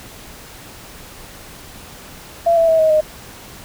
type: tone with pitch steps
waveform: sine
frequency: 677 / 661.5 / 646.4 / 631.7 / 617.2 Hz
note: E5 / E5 / E5 / D#5 / D#5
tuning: +46 / +6 / -34 / +26 / -14 cents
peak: -10 dBFS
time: 2.46-3.01 s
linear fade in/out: 10 ms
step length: 110 ms
effects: pink hiss -38 dBFS RMS until 3.64 s